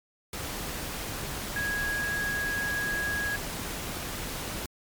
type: tone in noise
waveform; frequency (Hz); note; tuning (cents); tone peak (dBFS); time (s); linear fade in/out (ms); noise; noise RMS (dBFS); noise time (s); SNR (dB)
sine; 1654; G#6; -8; -28; 1.56-3.36; 2; pink; -35; 0.33-4.66; +4
effects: MP3 96 kbps